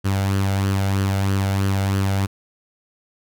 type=tone with flanger; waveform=sawtooth; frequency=97.6 Hz; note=G2; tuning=7 cents flat; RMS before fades=-20 dBFS; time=0.04-2.27 s; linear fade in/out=20 ms; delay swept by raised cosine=0.65 to 1.43 ms; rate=3.1 Hz; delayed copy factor=+0.5; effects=none